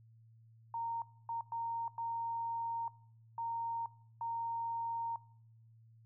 sine tone bursts at uneven times, 924 Hz, A#5, 16 cents flat, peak -36 dBFS, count 6, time 0.74-1.02 / 1.29-1.41 / 1.52-1.88 / 1.98-2.88 / 3.38-3.86 / 4.21-5.16 s, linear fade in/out 2 ms, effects noise-tail reverb RT60 0.7 s tail -22 dB re dry + added 113 Hz sine -59 dBFS peak until 6.05 s

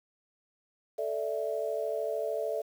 sine chord, A suspended fourth, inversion none, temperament just, 440 / 586.7 / 660 Hz, A4 / D5 / E5, 0 / -2 / +2 cents, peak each -34 dBFS, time 0.98-2.62 s, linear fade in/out 10 ms, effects 9-bit

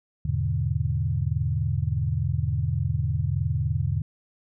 sine chord, E dominant seventh, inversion none, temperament equal, 82.41 / 103.83 / 123.47 / 146.83 Hz, E2 / G#2 / B2 / D3, 0 / 0 / 0 / 0 cents, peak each -28 dBFS, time 0.25-4.02 s, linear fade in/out 5 ms, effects none

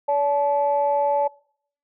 sine tone pair together, 571 / 865.5 Hz, D5 / A5, -49 / -29 cents, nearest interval perfect fifth, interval 720 cents, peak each -20 dBFS, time 0.08-1.28 s, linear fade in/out 10 ms, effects noise-tail reverb RT60 0.6 s tail -24 dB re dry + tanh soft clip ceiling -10 dBFS

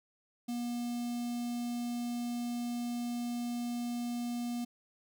square tone with notch filter, 240 Hz, B3, 49 cents flat, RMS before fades -36 dBFS, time 0.48-4.65 s, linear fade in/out 10 ms, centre 1500 Hz, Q 0.52, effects none

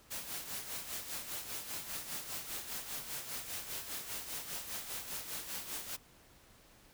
white noise with tremolo, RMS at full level -40 dBFS, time 0.1-5.97 s, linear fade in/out 20 ms, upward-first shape sine, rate 5 Hz, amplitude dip 60%, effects pink hiss -62 dBFS RMS until 6.93 s

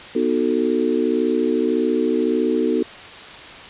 sine chord, B dominant seventh, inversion none, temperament just, 246.9 / 308.7 / 370.4 / 444.5 Hz, B3 / D#4 / F#4 / A4, 0 / -14 / +2 / +18 cents, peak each -22 dBFS, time 0.15-2.83 s, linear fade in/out 5 ms, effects white hiss -37 dBFS RMS until 3.69 s + resampled to 8000 Hz

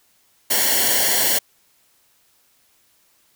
white noise with comb filter, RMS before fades -18 dBFS, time 0.5-1.39 s, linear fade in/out 10 ms, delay 0.8 ms, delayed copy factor -0.8, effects white hiss -60 dBFS RMS until 3.35 s

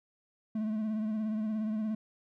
triangle tone with vibrato, 216.3 Hz, A3, 29 cents flat, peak -28 dBFS, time 0.55-1.95 s, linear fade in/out 5 ms, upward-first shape triangle, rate 17 Hz, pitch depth 50 cents each way, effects none

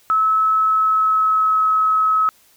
sine tone with pitch glide, 1297 to 1284.3 Hz, E6 to E6, -28 to -46 cents, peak -13 dBFS, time 0.1-2.29 s, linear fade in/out 0 ms, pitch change -18 cents, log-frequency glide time 0.52-1.65 s, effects white hiss -54 dBFS RMS until 2.56 s

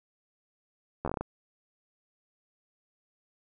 slowing click train, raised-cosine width 1 ms, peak -18 dBFS, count 8, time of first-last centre 1.05-1.21 s, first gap 12 ms, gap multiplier 1.21, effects none

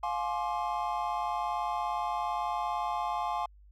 triangle chord, D half-diminished seventh, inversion first, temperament just, 704.8 / 845.8 / 1057.2 / 1174.7 Hz, F5 / Ab5 / C6 / D6, +16 / +31 / +18 / 0 cents, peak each -33 / -32 / -33 / -38 dBFS, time 0.03-3.46 s, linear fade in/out 5 ms, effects added 50 Hz sine -53 dBFS peak until 3.71 s

